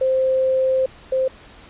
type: tone pair in turn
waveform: sine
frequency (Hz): 523.3 / 523.3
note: C5 / C5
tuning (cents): 0 / 0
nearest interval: unison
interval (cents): 0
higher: neither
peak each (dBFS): -15 / -16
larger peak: first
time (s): 0.01-0.86 / 1.12-1.28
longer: first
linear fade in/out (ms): 5
effects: pink hiss -45 dBFS RMS until 1.69 s + resampled to 8000 Hz